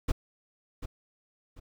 brown noise with echo, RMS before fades -25 dBFS, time 0.08-0.12 s, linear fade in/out 10 ms, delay 740 ms, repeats 2, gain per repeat -11 dB, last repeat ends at 1.6 s, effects none

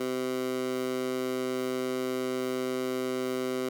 15% pulse tone with high-pass filter, 128.4 Hz, C3, 32 cents flat, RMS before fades -31 dBFS, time 0-3.69 s, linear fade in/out 5 ms, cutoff 320 Hz, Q 2, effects none

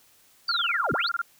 sine linear two-way sweep, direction down then up, 4699 to 94.5 to 4699 Hz, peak -25 dBFS, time 0.48-1.09 s, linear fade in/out 5 ms, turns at 0.93 s
sine tone bursts, 1392 Hz, F6, 6 cents flat, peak -23 dBFS, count 15, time 0.49-1.216 s, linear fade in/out 2 ms, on 26 ms, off 24 ms
effects white hiss -59 dBFS RMS until 1.39 s

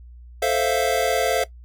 square chord, F major seventh, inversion first, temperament equal, 440 / 523.3 / 659.3 / 698.5 Hz, A4 / C5 / E5 / F5, 0 / 0 / 0 / 0 cents, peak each -25 dBFS, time 0.42-1.44 s, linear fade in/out 5 ms, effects noise-tail reverb RT60 0.1 s tail -17 dB re dry + added 60 Hz sine -40 dBFS peak until 1.64 s

